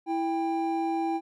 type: tone pair together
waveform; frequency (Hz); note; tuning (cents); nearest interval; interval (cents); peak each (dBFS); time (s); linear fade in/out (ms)
triangle; 330.1 / 793.3; E4 / G5; +2 / +20; octave + minor third; 1518; -26 / -27; 0.06-1.21; 50
effects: none